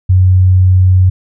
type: tone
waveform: sine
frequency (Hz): 92.5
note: F#2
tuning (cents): 0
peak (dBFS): -4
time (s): 0.09-1.1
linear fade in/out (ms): 10
effects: none